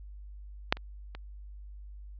clicks, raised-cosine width 0.3 ms, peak -6 / -28 / -26 dBFS, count 3, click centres 0.725 / 0.77 / 1.15 s, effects added 50 Hz sine -43 dBFS peak until 2.19 s + resampled to 11025 Hz

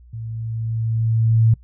sine tone with level ramp, 112.9 Hz, A2, 45 cents sharp, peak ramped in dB -28 to -10 dBFS, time 0.13-1.54 s, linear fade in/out 5 ms, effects noise-tail reverb RT60 0.1 s tail -24 dB re dry + added 60 Hz sine -43 dBFS peak until 1.63 s

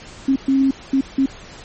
sine tone bursts at uneven times, 269.5 Hz, C#4, 49 cents flat, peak -12 dBFS, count 4, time 0.28-0.36 / 0.48-0.71 / 0.93-1.01 / 1.18-1.26 s, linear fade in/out 5 ms, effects pink hiss -39 dBFS RMS until 1.64 s + MP3 32 kbps

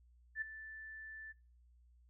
sine tone with ADSR envelope, 1760 Hz, A6, in tune, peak -34 dBFS, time 0.35-1.33 s, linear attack 67 ms, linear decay 7 ms, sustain -13 dB, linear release 22 ms, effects noise-tail reverb RT60 0.4 s tail -26 dB re dry + added 60 Hz sine -63 dBFS peak until 2.09 s

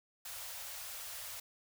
white band-stop noise, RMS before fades -45 dBFS, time 0.25-1.4 s, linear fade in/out 5 ms, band 110 to 510 Hz, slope 48 dB/octave, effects none

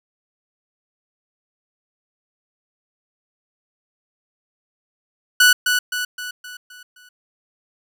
sawtooth tone with echo, 1480 Hz, F#6, in tune, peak -6 dBFS, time 5.4-5.53 s, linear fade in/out 5 ms, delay 260 ms, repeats 6, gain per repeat -6 dB, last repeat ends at 7.09 s, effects none

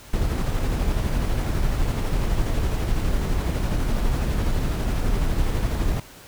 brown noise with tremolo, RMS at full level -21 dBFS, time 0.13-6 s, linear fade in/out 5 ms, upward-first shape square, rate 12 Hz, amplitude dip 25%, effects pink hiss -45 dBFS RMS until 6.27 s

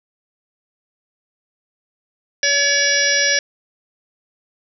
harmonic tone with a mistuned harmonic, 568 Hz, C#5, 42 cents sharp, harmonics 1 / 3 / 4 / 5 / 6 / 7 / 8 / 9 / 10, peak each -24 / -18 / -23 / -28 / -27 / -28 / -29 / -22 / -20 dBFS, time 2.43-3.39 s, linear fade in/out 2 ms, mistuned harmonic 8, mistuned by +46 cents, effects none

